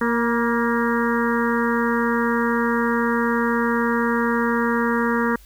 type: harmonic tone with a mistuned harmonic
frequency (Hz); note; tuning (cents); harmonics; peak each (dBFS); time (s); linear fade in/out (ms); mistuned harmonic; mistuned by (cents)
234; A#3; +7; 1 / 2 / 4 / 5 / 6 / 7 / 8; -21 / -24 / -27 / -28 / -29 / -29 / -30; 0.01-5.36; 5; 4; +28
effects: added 50 Hz sine -45 dBFS peak until 5.45 s + white hiss -53 dBFS RMS until 5.45 s